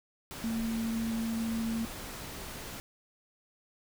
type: tone in noise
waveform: sine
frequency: 226.7 Hz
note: A#3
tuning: 48 cents flat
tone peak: -30 dBFS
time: 0.44-1.85 s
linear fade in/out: 0 ms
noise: pink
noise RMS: -42 dBFS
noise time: 0.31-2.8 s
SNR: +9 dB
effects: none